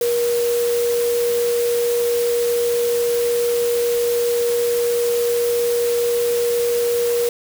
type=tone in noise; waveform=sine; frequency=475.9 Hz; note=A#4; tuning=36 cents sharp; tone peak=-16 dBFS; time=0.01-7.29 s; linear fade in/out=2 ms; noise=white; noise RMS=-29 dBFS; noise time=0.01-7.29 s; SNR=+10 dB; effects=none